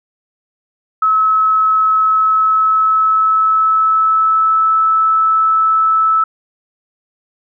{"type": "tone with pitch glide", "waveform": "sine", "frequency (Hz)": [1292, 1308.5], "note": ["E6", "E6"], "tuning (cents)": [-35, -13], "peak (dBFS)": -9, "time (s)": [1.02, 6.24], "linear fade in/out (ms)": 5, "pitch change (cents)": 22, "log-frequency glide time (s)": [1.95, 4.74], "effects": []}